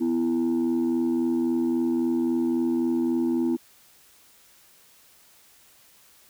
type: tone pair together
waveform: sine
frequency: 250 / 333.7 Hz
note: B3 / E4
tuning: +21 / +21 cents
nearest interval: perfect fourth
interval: 500 cents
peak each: -22 dBFS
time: 0-3.57 s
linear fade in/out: 20 ms
effects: tanh soft clip ceiling -18 dBFS + white hiss -56 dBFS RMS until 6.29 s